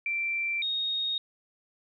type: tone pair in turn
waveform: sine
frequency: 2349 / 3729 Hz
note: D7 / A#7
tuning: 0 / 0 cents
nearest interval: minor sixth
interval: 800 cents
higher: second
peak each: -27 dBFS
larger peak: neither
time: 0.06-0.62 / 0.62-1.18 s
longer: neither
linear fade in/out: 2 ms
effects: none